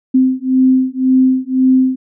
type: beating tone pair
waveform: sine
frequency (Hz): 258.5 / 260.4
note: C4 / C4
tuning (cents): -21 / -8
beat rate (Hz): 1.9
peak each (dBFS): -12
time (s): 0.14-1.96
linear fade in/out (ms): 10
effects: none